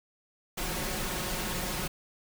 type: noise with comb filter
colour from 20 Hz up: pink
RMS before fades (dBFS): -33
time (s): 0.57-1.88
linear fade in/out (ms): 10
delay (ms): 5.5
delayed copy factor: +0.6
effects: none